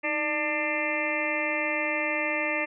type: harmonic tone with a mistuned harmonic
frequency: 297.8 Hz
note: D4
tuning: 24 cents sharp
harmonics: 1 / 2 / 3 / 4 / 6 / 7 / 8 / 9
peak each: -35 / -32 / -37 / -38 / -34 / -30 / -33 / -35 dBFS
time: 0.03-2.66 s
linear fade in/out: 20 ms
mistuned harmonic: 1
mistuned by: +83 cents
effects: none